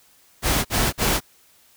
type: noise bursts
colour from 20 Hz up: pink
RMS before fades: -20 dBFS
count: 3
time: 0.42-1.206 s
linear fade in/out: 50 ms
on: 230 ms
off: 48 ms
effects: white hiss -56 dBFS RMS until 1.76 s